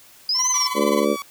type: exponential two-way sweep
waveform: sine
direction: up then down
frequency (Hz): 4852 to 6272 to 5300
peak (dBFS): -18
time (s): 0.29-0.67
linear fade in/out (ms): 2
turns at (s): 0.49
type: tone with tremolo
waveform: 40% pulse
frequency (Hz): 1016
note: B5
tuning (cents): +49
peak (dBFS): -21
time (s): 0.34-1.06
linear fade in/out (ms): 50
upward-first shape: sine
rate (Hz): 19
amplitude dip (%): 85
type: tone with vibrato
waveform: sawtooth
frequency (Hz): 1141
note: C#6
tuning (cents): +50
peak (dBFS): -25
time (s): 0.54-1.22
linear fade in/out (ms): 0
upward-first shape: sine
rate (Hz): 4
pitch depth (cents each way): 18
type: harmonic tone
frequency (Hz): 71.9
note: D2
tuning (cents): -36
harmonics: 3 / 4 / 5 / 6 / 7 / 8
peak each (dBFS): -24 / -24 / -24 / -24 / -24 / -24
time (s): 0.74-1.17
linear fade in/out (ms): 50
effects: white hiss -49 dBFS RMS until 1.3 s